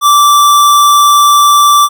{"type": "tone", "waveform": "square", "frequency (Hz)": 1167, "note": "D6", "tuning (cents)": -11, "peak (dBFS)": -4, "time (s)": [0.01, 1.89], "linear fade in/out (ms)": 50, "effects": []}